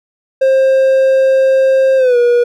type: tone with pitch glide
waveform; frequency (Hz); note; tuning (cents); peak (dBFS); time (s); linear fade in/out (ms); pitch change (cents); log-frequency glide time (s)
triangle; 531 to 481.3; C5 to B4; +25 to -45; -5; 0.41-2.44; 10; -170; 1.97-2.17
effects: none